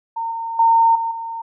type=tone with level steps; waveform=sine; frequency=914 Hz; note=A#5; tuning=34 cents flat; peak=-21 / -23 / -10 / -19 / -25 dBFS; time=0.16-1.42 s; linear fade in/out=10 ms; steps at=0.31 / 0.59 / 0.95 / 1.11 s; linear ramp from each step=5 ms; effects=none